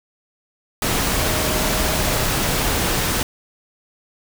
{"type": "tone in noise", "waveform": "sine", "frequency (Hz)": 622.3, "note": "D#5", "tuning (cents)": 0, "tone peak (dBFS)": -30, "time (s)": [1.18, 2.24], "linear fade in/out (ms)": 2, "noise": "pink", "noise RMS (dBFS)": -20, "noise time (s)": [0.82, 3.23], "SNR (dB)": -13, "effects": []}